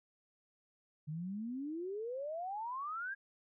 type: exponential sweep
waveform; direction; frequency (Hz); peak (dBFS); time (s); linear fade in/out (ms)
sine; up; 146.83 to 1650; -38; 1.07-3.15; 20
effects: none